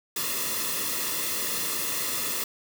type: noise with comb filter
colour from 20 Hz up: white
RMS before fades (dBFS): -29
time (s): 0.16-2.44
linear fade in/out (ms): 5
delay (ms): 1.3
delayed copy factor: -0.7
effects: none